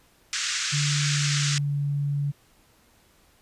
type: band-pass noise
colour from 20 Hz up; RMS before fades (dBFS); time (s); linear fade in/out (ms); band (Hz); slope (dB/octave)
white; -28; 0.33-1.58; 0; 1300 to 7400; 48
type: tone with pitch glide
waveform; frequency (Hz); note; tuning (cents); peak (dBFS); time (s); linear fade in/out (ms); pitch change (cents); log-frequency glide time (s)
sine; 145.5 to 142.92; D3 to D3; -16 to -47; -23; 0.72-2.32; 20; -31; 1.08-1.78
effects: pink hiss -60 dBFS RMS until 3.41 s + resampled to 32000 Hz